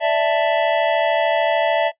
square chord, D suspended second, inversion none, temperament just, 587.3 / 660.7 / 881 Hz, D5 / E5 / A5, 0 / +4 / +2 cents, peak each -22 / -18 / -23 dBFS, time 0-1.92 s, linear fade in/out 50 ms, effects noise-tail reverb RT60 0.1 s tail -20 dB re dry + resampled to 8000 Hz

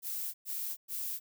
violet noise bursts, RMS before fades -37 dBFS, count 3, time 0.02-1.2 s, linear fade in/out 50 ms, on 320 ms, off 110 ms, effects none

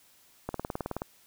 click train, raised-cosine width 1 ms, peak -18 dBFS, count 11, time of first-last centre 0.49-1.019 s, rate 18.9 Hz, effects white hiss -61 dBFS RMS until 1.26 s

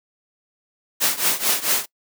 white noise with tremolo, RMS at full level -17 dBFS, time 1-1.86 s, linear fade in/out 20 ms, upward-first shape triangle, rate 4.5 Hz, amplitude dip 90%, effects noise-tail reverb RT60 0.1 s tail -23 dB re dry + high-pass 200 Hz 12 dB/octave

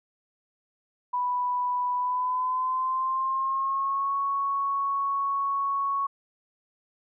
sine tone with pitch glide, 987.8 to 1108.8 Hz, B5 to C#6, 0 to 0 cents, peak -24 dBFS, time 1.13-6.07 s, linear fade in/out 10 ms, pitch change +200 cents, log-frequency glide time 1.95-4.15 s, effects none

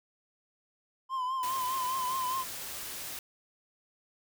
triangle tone with vibrato, 1031 Hz, C6, 26 cents flat, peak -28 dBFS, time 1.09-2.45 s, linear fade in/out 50 ms, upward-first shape triangle, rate 4.9 Hz, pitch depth 66 cents each way
white noise, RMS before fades -40 dBFS, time 1.43-3.19 s, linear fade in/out 2 ms
effects none

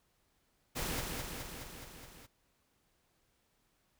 pink noise with echo, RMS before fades -37 dBFS, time 0.75-1.01 s, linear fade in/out 20 ms, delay 210 ms, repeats 6, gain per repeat -3 dB, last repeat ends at 2.27 s, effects pink hiss -75 dBFS RMS until 3.99 s

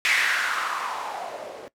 violet noise with low-pass filter sweep, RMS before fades -27 dBFS, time 0.05-1.68 s, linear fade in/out 0 ms, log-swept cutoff 2200 to 480 Hz, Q 3.7, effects noise-tail reverb RT60 0.1 s tail -19 dB re dry

